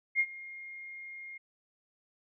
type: tone with ADSR envelope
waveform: sine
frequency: 2131 Hz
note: C7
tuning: 31 cents sharp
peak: -22 dBFS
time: 0.15-1.38 s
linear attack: 47 ms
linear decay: 57 ms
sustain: -20 dB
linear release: 11 ms
effects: none